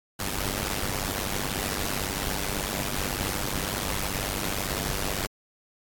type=noise with amplitude modulation; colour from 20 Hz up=pink; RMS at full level=-26 dBFS; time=0.19-5.27 s; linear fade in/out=10 ms; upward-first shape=sine; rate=98.1 Hz; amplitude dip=90%; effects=AAC 64 kbps